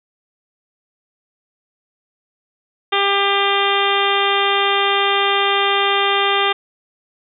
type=harmonic tone; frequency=398.4 Hz; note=G4; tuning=28 cents sharp; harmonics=1 / 2 / 3 / 4 / 5 / 6 / 7 / 8 / 9; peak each=-21 / -21 / -20 / -26 / -24 / -26 / -25 / -23 / -24 dBFS; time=2.92-6.53 s; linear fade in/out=10 ms; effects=none